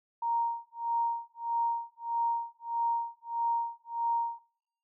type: tone with tremolo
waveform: sine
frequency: 932.3 Hz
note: A#5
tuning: in tune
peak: -25 dBFS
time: 0.22-4.39 s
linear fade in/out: 5 ms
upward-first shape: sine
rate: 1.6 Hz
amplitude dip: 100%
effects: noise-tail reverb RT60 0.7 s tail -24 dB re dry